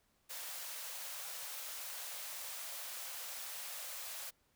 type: high-pass noise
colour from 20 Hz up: white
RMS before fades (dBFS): -45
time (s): 0.29-4.31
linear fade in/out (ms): 20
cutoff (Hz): 490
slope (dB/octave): 96
effects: pink hiss -75 dBFS RMS until 4.55 s